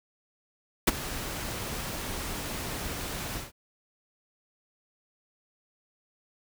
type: noise with ADSR envelope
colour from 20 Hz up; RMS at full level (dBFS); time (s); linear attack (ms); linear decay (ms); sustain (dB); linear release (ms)
pink; -19; 0.87-3.52; 9; 24; -16; 160
effects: none